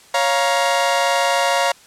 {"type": "chord", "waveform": "sawtooth", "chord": "Bb minor", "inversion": "first", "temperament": "equal with one note detuned", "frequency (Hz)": [554.4, 698.5, 942.6], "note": ["Db5", "F5", "Bb5"], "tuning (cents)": [0, 0, 19], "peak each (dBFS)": -16, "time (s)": [0.14, 1.72], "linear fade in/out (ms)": 5, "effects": ["white hiss -47 dBFS RMS until 1.86 s", "low-pass 9000 Hz 12 dB/octave"]}